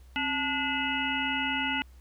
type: harmonic tone with a mistuned harmonic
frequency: 290.3 Hz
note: D4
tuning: 20 cents flat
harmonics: 1 / 3 / 5 / 7 / 9 / 10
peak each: -34 / -34 / -34 / -34 / -34 / -34 dBFS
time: 0.16-1.82 s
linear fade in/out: 0 ms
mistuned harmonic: 1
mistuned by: -140 cents
effects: added 63 Hz sine -49 dBFS peak until 2 s + pink hiss -64 dBFS RMS until 2 s